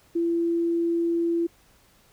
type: tone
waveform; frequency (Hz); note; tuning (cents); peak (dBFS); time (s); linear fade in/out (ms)
sine; 337.8; E4; +42; -21; 0.15-1.47; 10
effects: pink hiss -59 dBFS RMS until 2.12 s